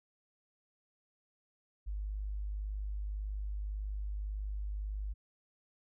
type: tone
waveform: sine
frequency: 50.9 Hz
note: G#1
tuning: 34 cents flat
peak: -35 dBFS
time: 1.86-5.14 s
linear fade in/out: 20 ms
effects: none